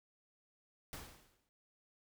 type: noise with exponential decay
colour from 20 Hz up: pink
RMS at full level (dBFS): -45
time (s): 0.93-1.49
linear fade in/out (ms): 0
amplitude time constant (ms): 120
effects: none